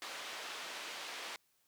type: band-pass noise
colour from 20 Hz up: white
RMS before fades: -45 dBFS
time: 0.02-1.36 s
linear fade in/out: 0 ms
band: 430 to 3700 Hz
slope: 12 dB/octave
effects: white hiss -75 dBFS RMS until 1.67 s